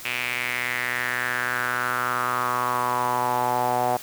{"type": "tone with band-pass filter sweep", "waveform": "sawtooth", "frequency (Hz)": 123.47, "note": "B2", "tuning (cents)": 0, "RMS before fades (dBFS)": -25, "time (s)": [0.05, 3.97], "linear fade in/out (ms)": 5, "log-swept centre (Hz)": [2500, 740], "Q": 4.6, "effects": ["white hiss -40 dBFS RMS until 4.02 s"]}